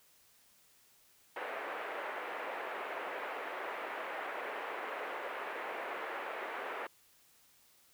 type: band-pass noise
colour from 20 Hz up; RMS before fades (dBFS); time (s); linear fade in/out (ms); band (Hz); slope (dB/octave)
pink; -41; 1.36-6.87; 5; 430 to 2300; 24
effects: white hiss -66 dBFS RMS until 7.93 s